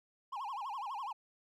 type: tone with vibrato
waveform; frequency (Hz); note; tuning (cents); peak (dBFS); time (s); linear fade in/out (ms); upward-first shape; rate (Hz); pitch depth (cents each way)
triangle; 940; A#5; +14; -36; 0.32-1.13; 10; sine; 12; 280
effects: none